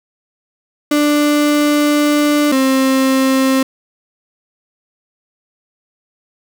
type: tone pair in turn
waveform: 35% pulse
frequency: 294.8 / 265.2 Hz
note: D4 / C4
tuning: +7 / +23 cents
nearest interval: major second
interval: 184 cents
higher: first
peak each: -9 dBFS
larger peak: neither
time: 0.91-2.52 / 2.52-3.63 s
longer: first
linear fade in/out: 5 ms
effects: none